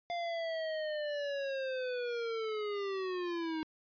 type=linear sweep; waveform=square; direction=down; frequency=698.5 to 311.1 Hz; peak=-35 dBFS; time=0.1-3.63 s; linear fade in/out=0 ms; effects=resampled to 11025 Hz